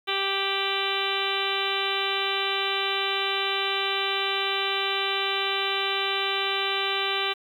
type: harmonic tone with a mistuned harmonic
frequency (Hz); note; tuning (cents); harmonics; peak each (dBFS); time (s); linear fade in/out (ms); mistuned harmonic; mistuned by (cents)
392; G4; 0; 1 / 2 / 3 / 4 / 5 / 6 / 7 / 8 / 9 / 10; -32 / -34 / -32 / -35 / -36 / -32 / -35 / -32 / -33 / -33; 0.07-7.34; 20; 8; -43
effects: 9-bit